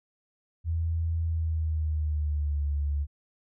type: tone with pitch glide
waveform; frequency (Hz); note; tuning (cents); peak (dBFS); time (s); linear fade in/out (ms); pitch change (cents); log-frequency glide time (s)
sine; 82.41 to 72.16; E2 to D2; 0 to -30; -25; 0.64-3.07; 50; -230; 1.25-2.64
effects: none